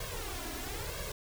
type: noise with flanger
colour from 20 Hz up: pink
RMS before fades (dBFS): -39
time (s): 0-1.12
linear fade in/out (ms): 5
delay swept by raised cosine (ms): 1.8 to 3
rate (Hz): 1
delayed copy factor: +0.8
effects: none